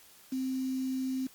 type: tone with quantisation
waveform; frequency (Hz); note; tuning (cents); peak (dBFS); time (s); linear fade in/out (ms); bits
sine; 261.3; C4; -2; -30; 0.32-1.27; 5; 8
effects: white hiss -57 dBFS RMS until 1.34 s + Opus 48 kbps